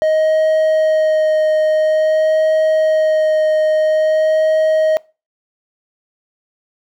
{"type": "tone with vibrato", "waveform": "triangle", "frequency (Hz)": 625, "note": "D#5", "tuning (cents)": 8, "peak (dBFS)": -9, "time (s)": [0.02, 4.97], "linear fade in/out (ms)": 0, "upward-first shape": "sine", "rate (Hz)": 0.49, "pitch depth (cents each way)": 11, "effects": ["noise-tail reverb RT60 0.3 s tail -23 dB re dry"]}